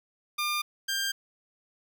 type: tone pair in turn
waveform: 15% pulse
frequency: 1200 / 1590.7 Hz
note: D6 / G6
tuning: +37 / +25 cents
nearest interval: perfect fourth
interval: 488 cents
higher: second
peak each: -21 dBFS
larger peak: neither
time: 0.38-0.62 / 0.88-1.12 s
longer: neither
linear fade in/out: 10 ms
effects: none